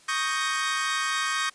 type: chord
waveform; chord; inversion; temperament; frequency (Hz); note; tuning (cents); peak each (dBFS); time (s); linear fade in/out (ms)
sawtooth; Eb dominant seventh; third; equal; 1108.7 / 1244.5 / 1568 / 1864.7; Db6 / Eb6 / G6 / Bb6; 0 / 0 / 0 / 0; -27; 0.08-1.5; 10
effects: white hiss -55 dBFS RMS until 1.54 s + resampled to 22050 Hz